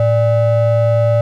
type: ring-modulated tone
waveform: triangle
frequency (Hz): 349.2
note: F4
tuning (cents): 0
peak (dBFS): -5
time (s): 0-1.21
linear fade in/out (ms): 2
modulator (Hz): 238
effects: none